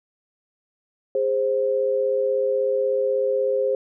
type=tone pair together; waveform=sine; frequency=409.2 / 525.5 Hz; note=G#4 / C5; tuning=-26 / +7 cents; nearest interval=major third; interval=433 cents; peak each=-24 / -20 dBFS; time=1.15-3.75 s; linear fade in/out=2 ms; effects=none